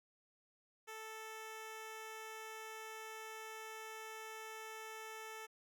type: tone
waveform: 10% pulse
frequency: 440 Hz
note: A4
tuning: in tune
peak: -39 dBFS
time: 0.87-5.47 s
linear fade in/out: 20 ms
effects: none